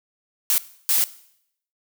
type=noise bursts at uneven times; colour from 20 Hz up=blue; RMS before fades=-19 dBFS; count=2; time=0.5-0.58 / 0.89-1.04 s; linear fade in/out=0 ms; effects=noise-tail reverb RT60 0.7 s tail -18 dB re dry